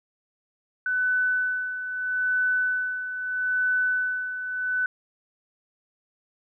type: tone with tremolo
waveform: sine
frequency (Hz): 1500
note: F#6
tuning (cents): +23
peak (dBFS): -20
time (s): 0.86-4.86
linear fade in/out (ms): 2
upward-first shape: sine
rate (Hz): 0.78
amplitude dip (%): 65
effects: none